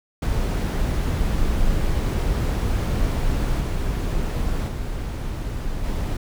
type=noise with level steps; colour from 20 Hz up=brown; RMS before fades=-21 / -23 / -27 / -24 dBFS; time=0.22-6.17 s; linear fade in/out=5 ms; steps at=3.59 / 4.67 / 5.83 s; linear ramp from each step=20 ms; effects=none